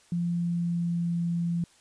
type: tone with pitch glide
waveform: sine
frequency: 172.5 to 170.72 Hz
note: F3 to F3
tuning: -21 to -39 cents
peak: -25 dBFS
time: 0.12-1.64 s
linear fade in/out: 2 ms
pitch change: -18 cents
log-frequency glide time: 0.24-1.21 s
effects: white hiss -60 dBFS RMS until 1.8 s + resampled to 22050 Hz